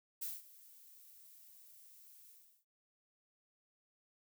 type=noise with ADSR envelope; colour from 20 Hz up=violet; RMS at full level=-40 dBFS; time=0.21-2.65 s; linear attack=16 ms; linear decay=190 ms; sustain=-20 dB; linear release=360 ms; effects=noise-tail reverb RT60 0.1 s tail -20 dB re dry